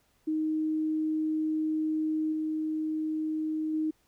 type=tone with level steps; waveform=sine; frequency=312.1 Hz; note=D#4; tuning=5 cents sharp; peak=-26 / -28 / -26 dBFS; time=0.27-3.91 s; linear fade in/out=10 ms; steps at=2.32 / 3.73 s; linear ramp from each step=10 ms; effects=pink hiss -69 dBFS RMS until 4.07 s